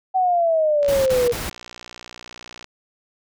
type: exponential sweep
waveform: sine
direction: down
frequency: 760 to 473.9 Hz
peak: -15 dBFS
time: 0.14-1.33 s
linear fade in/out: 20 ms
type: click train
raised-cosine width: 0.2 ms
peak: -19 dBFS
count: 110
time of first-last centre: 0.83-2.644 s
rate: 60.1 Hz
type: noise bursts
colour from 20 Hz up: pink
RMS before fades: -28 dBFS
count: 3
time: 0.88-1.498 s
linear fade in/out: 5 ms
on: 180 ms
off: 39 ms
effects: none